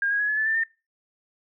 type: tone with pitch steps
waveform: sine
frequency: 1615 / 1646.1 / 1677.8 / 1710 / 1743 / 1776.5 / 1810.7 Hz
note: G#6 / G#6 / G#6 / A6 / A6 / A6 / A6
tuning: -49 / -16 / +17 / -50 / -17 / +16 / +49 cents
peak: -21 dBFS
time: 0.02-0.636 s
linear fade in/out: 2 ms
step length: 88 ms
effects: noise-tail reverb RT60 0.3 s tail -24 dB re dry